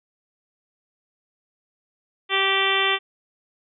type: harmonic tone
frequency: 389 Hz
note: G4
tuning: 13 cents flat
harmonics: 1 / 2 / 3 / 4 / 5 / 6 / 7 / 8 / 9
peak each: -27 / -30 / -26 / -31 / -25 / -27 / -27 / -26 / -27 dBFS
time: 2.29-2.99 s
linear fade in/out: 50 ms
effects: none